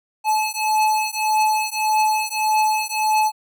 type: beating tone pair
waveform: square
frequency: 861 / 862.7 Hz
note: A5 / A5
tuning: -38 / -34 cents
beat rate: 1.7 Hz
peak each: -21 dBFS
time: 0.24-3.32 s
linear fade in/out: 50 ms
effects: none